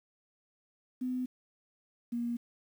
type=tone pair in turn; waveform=sine; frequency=253 / 237.3 Hz; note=B3 / A#3; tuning=+42 / +31 cents; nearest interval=minor second; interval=111 cents; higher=first; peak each=-31 / -31 dBFS; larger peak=neither; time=1.01-1.26 / 2.12-2.37 s; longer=neither; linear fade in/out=10 ms; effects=10-bit

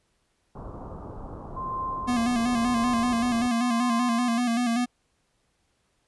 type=low-pass noise; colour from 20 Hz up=pink; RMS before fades=-39 dBFS; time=0.55-3.48 s; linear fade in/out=5 ms; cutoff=1200 Hz; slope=48 dB/octave
type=tone with tremolo; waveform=sine; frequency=1046.5 Hz; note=C6; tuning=in tune; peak=-27 dBFS; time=1.56-4.4 s; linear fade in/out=10 ms; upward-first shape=triangle; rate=0.94 Hz; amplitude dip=80%
type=tone with vibrato; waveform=square; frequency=238.3 Hz; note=A#3; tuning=38 cents sharp; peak=-23 dBFS; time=2.07-4.86 s; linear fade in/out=20 ms; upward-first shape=square; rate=5.2 Hz; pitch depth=51 cents each way
effects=pink hiss -71 dBFS RMS until 6.07 s + resampled to 24000 Hz

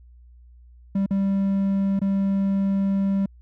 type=tone with dropouts; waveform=triangle; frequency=196 Hz; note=G3; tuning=in tune; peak=-17 dBFS; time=0.95-3.26 s; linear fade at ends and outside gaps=5 ms; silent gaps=1.062-1.107 / 1.993-2.015 s; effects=added 60 Hz sine -46 dBFS peak until 3.41 s

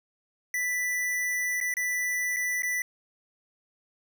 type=tone with dropouts; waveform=square; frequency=1979 Hz; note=B6; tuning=3 cents sharp; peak=-27 dBFS; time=0.54-2.82 s; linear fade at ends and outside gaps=2 ms; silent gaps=1.603-1.611 / 1.74-1.768 / 2.363-2.367 / 2.622-2.632 s; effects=none

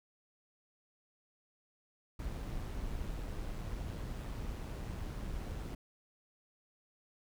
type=noise with amplitude modulation; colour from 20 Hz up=brown; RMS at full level=-39 dBFS; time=2.19-5.75 s; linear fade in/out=5 ms; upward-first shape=sine; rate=113 Hz; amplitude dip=30%; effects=none

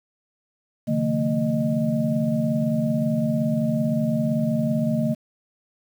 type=tone cluster; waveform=sine; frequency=133.6 / 151.3 / 176.8 / 227 / 616 Hz; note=C3 / D#3 / F3 / A#3 / D#5; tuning=+36 / -48 / +22 / -46 / -17 cents; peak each=-30 / -26 / -31 / -22 / -28 dBFS; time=0.87-5.15 s; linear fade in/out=20 ms; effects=8-bit

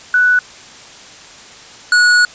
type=tone pair in turn; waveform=sine / square; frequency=1483 / 1460.1 Hz; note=F#6 / F#6; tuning=+4 / -23 cents; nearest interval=unison; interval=27 cents; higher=first; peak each=-8 dBFS; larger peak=neither; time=0.14-0.39 / 1.92-2.25 s; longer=second; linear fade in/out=2 ms; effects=white hiss -37 dBFS RMS until 2.34 s + resampled to 16000 Hz

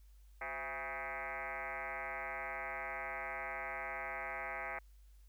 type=tone with frequency modulation; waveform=sine; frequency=1409 Hz; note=F6; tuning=15 cents sharp; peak=-39 dBFS; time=0.41-4.79 s; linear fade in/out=5 ms; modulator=148 Hz; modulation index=5.7; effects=added 50 Hz sine -57 dBFS peak until 5.28 s + white hiss -75 dBFS RMS until 5.28 s

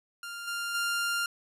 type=tone with level steps; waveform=sawtooth; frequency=1397 Hz; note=F6; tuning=in tune; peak=-34 / -28 / -24 dBFS; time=0.23-1.26 s; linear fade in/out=2 ms; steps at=0.47 / 0.74 s; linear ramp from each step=10 ms; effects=resampled to 32000 Hz + 11-bit

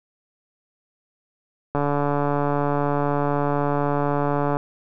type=click train; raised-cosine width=1 ms; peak=-9 dBFS; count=407; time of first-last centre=1.75-4.569 s; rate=144 Hz; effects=none

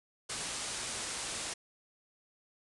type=low-pass noise; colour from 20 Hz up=white; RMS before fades=-39 dBFS; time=0.29-1.54 s; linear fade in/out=10 ms; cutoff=10000 Hz; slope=96 dB/octave; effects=none

